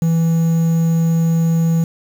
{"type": "tone with quantisation", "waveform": "triangle", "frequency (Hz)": 164.81, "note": "E3", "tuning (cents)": 0, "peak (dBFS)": -10, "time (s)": [0.02, 1.84], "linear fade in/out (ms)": 2, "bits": 6, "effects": []}